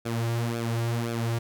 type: tone with flanger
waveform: sawtooth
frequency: 116.54 Hz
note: A#2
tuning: in tune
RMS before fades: -28 dBFS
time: 0.05-1.39 s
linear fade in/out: 10 ms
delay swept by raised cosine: 1 to 4.7 ms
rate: 1.9 Hz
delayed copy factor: -0.7
effects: none